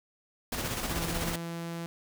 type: noise with tremolo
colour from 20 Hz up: pink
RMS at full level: -32 dBFS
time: 0.52-1.36 s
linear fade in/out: 5 ms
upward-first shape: square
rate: 16 Hz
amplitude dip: 35%
type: tone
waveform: sawtooth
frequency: 168.3 Hz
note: E3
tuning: 36 cents sharp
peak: -31 dBFS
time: 0.91-1.86 s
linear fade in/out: 0 ms
effects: none